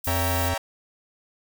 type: noise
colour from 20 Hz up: violet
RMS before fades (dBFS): -31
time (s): 0.04-0.49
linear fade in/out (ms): 5
type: harmonic tone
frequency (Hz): 87.31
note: F2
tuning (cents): 0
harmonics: 1 / 3 / 5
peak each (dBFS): -25 / -33 / -39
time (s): 0.07-0.54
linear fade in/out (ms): 0
type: chord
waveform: sawtooth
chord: C# diminished seventh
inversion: none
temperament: equal with one note detuned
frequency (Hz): 563.4 / 659.3 / 784 / 932.3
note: C#5 / E5 / G5 / Bb5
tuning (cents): +28 / 0 / 0 / 0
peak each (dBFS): -28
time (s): 0.07-0.58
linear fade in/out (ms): 5
effects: none